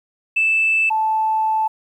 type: tone pair in turn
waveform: sine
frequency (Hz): 2637 / 875.4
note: E7 / A5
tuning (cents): 0 / -9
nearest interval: octave + perfect fifth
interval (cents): 1909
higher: first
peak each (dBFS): -13 / -15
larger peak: first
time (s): 0.36-0.9 / 0.9-1.68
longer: second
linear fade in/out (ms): 10
effects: tanh soft clip ceiling -9 dBFS + 9-bit